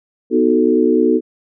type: chord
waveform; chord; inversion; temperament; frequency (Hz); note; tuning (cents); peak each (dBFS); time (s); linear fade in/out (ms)
sine; B dominant seventh; none; equal; 246.9 / 311.1 / 370 / 440; B3 / D#4 / F#4 / A4; 0 / 0 / 0 / 0; -16; 0.3-1.21; 50
effects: none